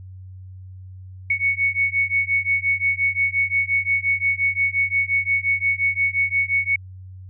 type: beating tone pair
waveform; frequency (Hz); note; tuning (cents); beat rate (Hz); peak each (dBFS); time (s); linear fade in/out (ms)
sine; 2217 / 2222.7; C#7 / C#7; 0 / +4; 5.7; -21; 1.3-6.76; 5
effects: added 93 Hz sine -36 dBFS peak until 7.29 s